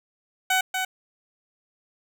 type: tone with echo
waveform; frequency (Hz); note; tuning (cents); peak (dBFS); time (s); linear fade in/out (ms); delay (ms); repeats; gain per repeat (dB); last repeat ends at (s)
15% pulse; 750; F#5; +23; -13; 0.5-0.61; 5; 240; 1; -5; 0.85
effects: none